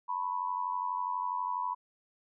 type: tone with amplitude modulation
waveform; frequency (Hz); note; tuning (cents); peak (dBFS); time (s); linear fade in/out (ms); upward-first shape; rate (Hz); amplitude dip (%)
sine; 988; B5; 0; -27; 0.08-1.75; 20; sine; 92.2; 80
effects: none